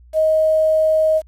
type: tone with quantisation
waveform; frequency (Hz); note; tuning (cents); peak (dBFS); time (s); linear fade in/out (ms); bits
sine; 629; D#5; +19; -12; 0.13-1.22; 50; 7
effects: added 60 Hz sine -43 dBFS peak until 1.27 s + resampled to 32000 Hz